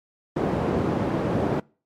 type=band-pass noise; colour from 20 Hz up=white; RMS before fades=-24 dBFS; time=0.36-1.6 s; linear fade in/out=5 ms; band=100 to 460 Hz; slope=12 dB/octave; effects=noise-tail reverb RT60 0.4 s tail -26 dB re dry + MP3 64 kbps